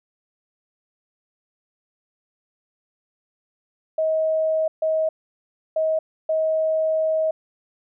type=tone bursts at uneven times; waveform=sine; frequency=634 Hz; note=D#5; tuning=32 cents sharp; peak=-18 dBFS; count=4; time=3.98-4.68 / 4.82-5.09 / 5.76-5.99 / 6.29-7.31 s; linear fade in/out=5 ms; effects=none